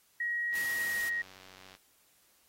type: tone with pitch glide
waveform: sine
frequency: 1898 to 1886 Hz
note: A#6 to A#6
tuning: +31 to +20 cents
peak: -30 dBFS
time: 0.2-1.22 s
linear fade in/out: 5 ms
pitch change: -11 cents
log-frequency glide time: 0.6-1.09 s
type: click train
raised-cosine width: 0.2 ms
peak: -35 dBFS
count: 116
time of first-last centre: 0.53-1.751 s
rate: 94.2 Hz
type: noise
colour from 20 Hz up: white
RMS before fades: -42 dBFS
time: 0.55-1.09 s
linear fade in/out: 2 ms
effects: white hiss -67 dBFS RMS until 2.48 s + AAC 48 kbps

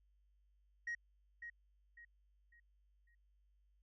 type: tone with echo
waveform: sine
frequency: 1886 Hz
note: A#6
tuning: 20 cents sharp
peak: -37 dBFS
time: 0.87-0.95 s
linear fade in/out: 5 ms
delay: 550 ms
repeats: 4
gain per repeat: -9 dB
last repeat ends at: 3.15 s
effects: tanh soft clip ceiling -37 dBFS + added 50 Hz sine -70 dBFS peak until 3.82 s

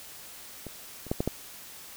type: clicks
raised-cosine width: 2 ms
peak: -25 / -29 / -13 / -13 / -13 dBFS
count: 5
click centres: 0.667 / 1.067 / 1.115 / 1.205 / 1.276 s
effects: white hiss -46 dBFS RMS until 1.96 s

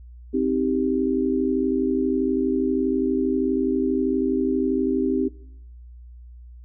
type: chord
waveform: sine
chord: C minor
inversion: none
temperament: just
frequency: 261.6 / 314 / 392.4 Hz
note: C4 / Eb4 / G4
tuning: 0 / +16 / +2 cents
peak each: -22 / -25 / -24 dBFS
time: 0.33-5.29 s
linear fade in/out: 20 ms
effects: noise-tail reverb RT60 0.8 s tail -22 dB re dry + added 60 Hz sine -40 dBFS peak until 6.64 s

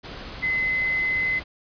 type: tone in noise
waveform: sine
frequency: 2040 Hz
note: C7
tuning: 44 cents flat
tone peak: -21 dBFS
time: 0.42-1.4 s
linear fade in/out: 20 ms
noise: pink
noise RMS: -37 dBFS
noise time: 0.03-1.44 s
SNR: +13 dB
effects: resampled to 11025 Hz

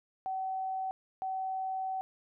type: tone pair in turn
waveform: sine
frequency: 760 / 760 Hz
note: F#5 / F#5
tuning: +46 / +46 cents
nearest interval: unison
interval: 0 cents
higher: neither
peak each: -32 / -32 dBFS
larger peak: neither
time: 0.26-0.91 / 1.22-2.01 s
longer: second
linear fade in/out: 0 ms
effects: none

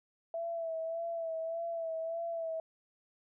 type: tone with vibrato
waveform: sine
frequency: 661 Hz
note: E5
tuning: 5 cents sharp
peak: -34 dBFS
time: 0.34-2.6 s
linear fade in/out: 2 ms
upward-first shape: sine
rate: 1.7 Hz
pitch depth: 37 cents each way
effects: none

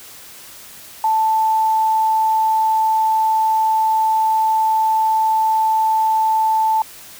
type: tone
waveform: sine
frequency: 880 Hz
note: A5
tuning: in tune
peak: -13 dBFS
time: 1.04-6.82 s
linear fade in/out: 2 ms
effects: white hiss -39 dBFS RMS until 7.19 s

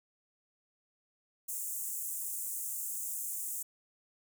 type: high-pass noise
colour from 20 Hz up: pink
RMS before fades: -38 dBFS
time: 1.48-3.63 s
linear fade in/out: 10 ms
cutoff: 7100 Hz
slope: 48 dB/octave
effects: none

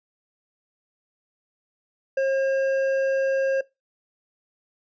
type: tone with hard clipping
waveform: sine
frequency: 538 Hz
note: C5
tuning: 48 cents sharp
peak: -21 dBFS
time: 2.17-3.61 s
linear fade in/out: 5 ms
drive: 7 dB
effects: noise-tail reverb RT60 0.2 s tail -21 dB re dry + resampled to 16000 Hz

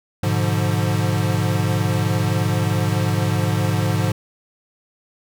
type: chord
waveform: square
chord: G# diminished seventh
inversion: none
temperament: equal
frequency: 103.83 / 123.47 / 146.83 / 174.61 Hz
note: G#2 / B2 / D3 / F3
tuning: 0 / 0 / 0 / 0 cents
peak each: -21 / -26 / -25 / -25 dBFS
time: 0.23-4.12 s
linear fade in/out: 5 ms
effects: none

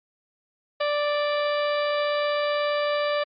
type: harmonic tone with a mistuned harmonic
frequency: 587.3 Hz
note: D5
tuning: in tune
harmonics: 1 / 2 / 3 / 4 / 5 / 6 / 7 / 8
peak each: -23 / -29 / -33 / -35 / -37 / -39 / -40 / -41 dBFS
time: 0.8-3.24 s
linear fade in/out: 10 ms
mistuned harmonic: 7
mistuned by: -80 cents
effects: MP3 32 kbps

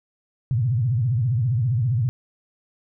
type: tone with vibrato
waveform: sine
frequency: 120 Hz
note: B2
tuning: 49 cents flat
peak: -18 dBFS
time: 0.51-2.09 s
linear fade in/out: 0 ms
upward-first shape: sine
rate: 15 Hz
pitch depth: 230 cents each way
effects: none

